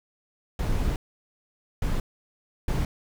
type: noise bursts at uneven times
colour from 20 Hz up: brown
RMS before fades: -25 dBFS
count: 3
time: 0.59-0.96 / 1.82-2 / 2.68-2.85 s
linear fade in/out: 2 ms
effects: none